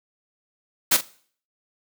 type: noise with echo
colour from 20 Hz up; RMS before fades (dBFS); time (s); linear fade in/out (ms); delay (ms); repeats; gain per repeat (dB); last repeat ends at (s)
white; -17; 0.91-0.97; 10; 43; 1; -12; 1.013
effects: noise-tail reverb RT60 0.5 s tail -19 dB re dry + high-pass 150 Hz 12 dB/octave